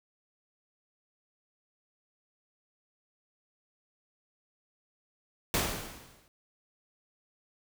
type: noise with exponential decay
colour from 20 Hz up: pink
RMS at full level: -26 dBFS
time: 5.54-6.28 s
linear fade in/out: 1 ms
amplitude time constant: 160 ms
effects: none